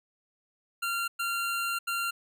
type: tone bursts at uneven times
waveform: 25% pulse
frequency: 1383 Hz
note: F6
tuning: 17 cents flat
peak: -25 dBFS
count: 3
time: 0.82-1.08 / 1.19-1.79 / 1.87-2.11 s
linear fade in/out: 10 ms
effects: none